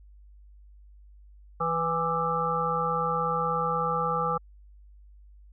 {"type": "harmonic tone with a mistuned harmonic", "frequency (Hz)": 164.81, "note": "E3", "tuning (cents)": 0, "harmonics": [1, 3, 5, 7, 8], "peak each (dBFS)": [-34, -31, -32, -28, -32], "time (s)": [1.6, 4.38], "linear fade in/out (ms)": 10, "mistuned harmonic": 7, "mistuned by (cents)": 42, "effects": ["added 50 Hz sine -49 dBFS peak until 5.52 s"]}